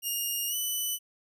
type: tone with pitch glide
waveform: 5% pulse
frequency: 2837 to 2988 Hz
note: F7 to F#7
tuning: +27 to +16 cents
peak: -21 dBFS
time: 0.02-0.99 s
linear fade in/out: 50 ms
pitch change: +89 cents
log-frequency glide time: 0.48-0.55 s
effects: none